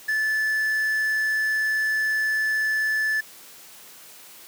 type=tone with quantisation; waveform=triangle; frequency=1742 Hz; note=A6; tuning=18 cents flat; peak=-19 dBFS; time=0.08-3.21 s; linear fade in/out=10 ms; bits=7; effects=white hiss -46 dBFS RMS until 4.47 s + high-pass 150 Hz 12 dB/octave